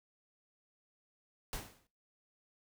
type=noise with exponential decay; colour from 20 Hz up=pink; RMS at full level=-38 dBFS; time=1.53-1.87 s; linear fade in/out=1 ms; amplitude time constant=72 ms; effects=noise-tail reverb RT60 0.3 s tail -18 dB re dry